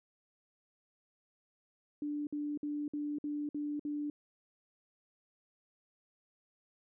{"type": "tone bursts", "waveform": "sine", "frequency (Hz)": 294.2, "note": "D4", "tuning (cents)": 3, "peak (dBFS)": -34, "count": 7, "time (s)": [2.02, 4.1], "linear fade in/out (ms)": 2, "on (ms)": 250, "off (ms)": 55, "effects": []}